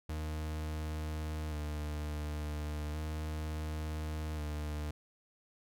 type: tone with vibrato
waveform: 40% pulse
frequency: 76.3 Hz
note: D#2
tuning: 33 cents flat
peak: -35 dBFS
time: 0.09-4.91 s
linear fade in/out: 5 ms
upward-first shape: square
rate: 0.35 Hz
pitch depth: 24 cents each way
effects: none